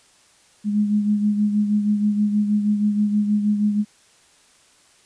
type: beating tone pair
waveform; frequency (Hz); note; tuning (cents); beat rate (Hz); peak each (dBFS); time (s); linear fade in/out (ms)
sine; 207.7 / 214; G#3 / A3; 0 / -48; 6.3; -17 / -26; 0.64-3.85; 50
effects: white hiss -55 dBFS RMS until 5.05 s + resampled to 22050 Hz